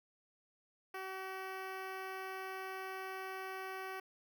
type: tone with notch filter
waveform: 10% pulse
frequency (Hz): 380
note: F#4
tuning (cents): +46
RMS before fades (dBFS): -44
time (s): 0.94-4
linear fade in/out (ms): 5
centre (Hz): 7300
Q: 0.55
effects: none